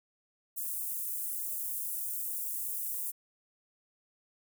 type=high-pass noise; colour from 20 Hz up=white; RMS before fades=-36 dBFS; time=0.56-3.12 s; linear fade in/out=20 ms; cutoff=9200 Hz; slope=24 dB/octave; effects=none